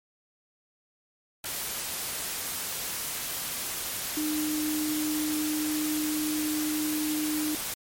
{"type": "tone in noise", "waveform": "sine", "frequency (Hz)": 305.1, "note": "D#4", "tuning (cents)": -34, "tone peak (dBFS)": -27, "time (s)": [4.17, 7.55], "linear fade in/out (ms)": 2, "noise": "white", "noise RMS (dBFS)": -33, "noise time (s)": [1.44, 7.74], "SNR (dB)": 3, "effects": ["MP3 64 kbps"]}